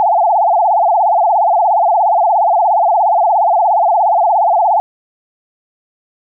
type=tone with vibrato; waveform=sine; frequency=770 Hz; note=G5; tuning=31 cents flat; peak=-8 dBFS; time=0-4.8 s; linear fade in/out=0 ms; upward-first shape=sine; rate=17 Hz; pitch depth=240 cents each way; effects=none